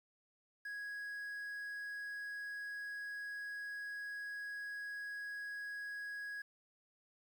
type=tone with quantisation; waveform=triangle; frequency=1661.2 Hz; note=G#6; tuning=in tune; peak=-40 dBFS; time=0.65-6.42 s; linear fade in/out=5 ms; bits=11; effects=none